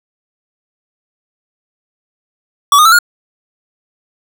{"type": "tone with pitch steps", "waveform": "square", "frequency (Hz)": [1141, 1230, 1325.9, 1429.3], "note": ["C#6", "D#6", "E6", "F6"], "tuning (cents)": [50, -20, 10, 40], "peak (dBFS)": -5, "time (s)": [2.72, 2.988], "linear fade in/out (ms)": 2, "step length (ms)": 67, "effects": []}